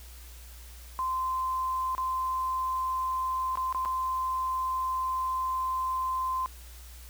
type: tone with dropouts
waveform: sine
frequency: 1037 Hz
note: C6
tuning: 16 cents flat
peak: -27 dBFS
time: 0.99-6.46 s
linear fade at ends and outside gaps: 0 ms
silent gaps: 1.95-1.98 / 3.555-3.573 / 3.726-3.747 / 3.85-3.857 s
effects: added 60 Hz sine -45 dBFS peak until 7.09 s + white hiss -52 dBFS RMS until 7.09 s